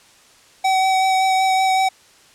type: tone with vibrato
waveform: square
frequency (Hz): 760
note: F#5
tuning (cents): +46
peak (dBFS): -15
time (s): 0.64-1.89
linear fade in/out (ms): 10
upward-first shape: sine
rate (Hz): 5.3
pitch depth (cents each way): 12
effects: white hiss -50 dBFS RMS until 2.34 s + low-pass 8000 Hz 12 dB/octave